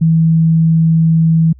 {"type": "tone", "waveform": "sine", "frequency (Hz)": 162.4, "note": "E3", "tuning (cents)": -26, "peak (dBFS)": -7, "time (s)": [0.01, 1.53], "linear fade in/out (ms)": 10, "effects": ["added 65 Hz sine -37 dBFS peak until 1.59 s"]}